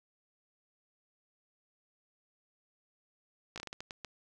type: slowing click train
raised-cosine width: 0.2 ms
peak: -24 dBFS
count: 9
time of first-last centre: 3.56-4.047 s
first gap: 17 ms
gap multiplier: 1.35
effects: none